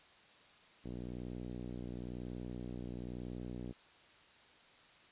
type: tone with low-pass filter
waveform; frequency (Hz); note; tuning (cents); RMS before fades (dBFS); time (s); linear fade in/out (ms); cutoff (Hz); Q
5% pulse; 61; B1; -21; -44; 0.84-3.73; 20; 280; 1
effects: white hiss -62 dBFS RMS until 5.11 s + resampled to 8000 Hz